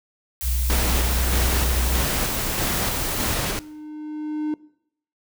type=noise; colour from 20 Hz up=blue; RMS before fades=-30 dBFS; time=0.41-3.34 s; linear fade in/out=0 ms
type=tone; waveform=sine; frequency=61.9 Hz; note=B1; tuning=5 cents sharp; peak=-20 dBFS; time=0.42-2.08 s; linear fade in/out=50 ms
type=noise with tremolo; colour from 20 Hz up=pink; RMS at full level=-24 dBFS; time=0.7-3.59 s; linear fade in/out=0 ms; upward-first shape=square; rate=1.6 Hz; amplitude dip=30%
type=tone with exponential growth; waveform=triangle; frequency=304.2 Hz; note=D#4; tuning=39 cents flat; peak=-19 dBFS; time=2.42-4.54 s; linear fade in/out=1 ms; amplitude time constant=460 ms
effects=noise-tail reverb RT60 0.7 s tail -20 dB re dry